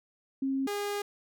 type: tone pair in turn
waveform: sine / sawtooth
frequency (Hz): 269.2 / 408.5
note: C4 / G#4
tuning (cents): +49 / -29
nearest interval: perfect fifth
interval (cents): 722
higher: second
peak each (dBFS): -27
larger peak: neither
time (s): 0.42-0.67 / 0.67-1.02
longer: second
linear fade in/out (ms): 5
effects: none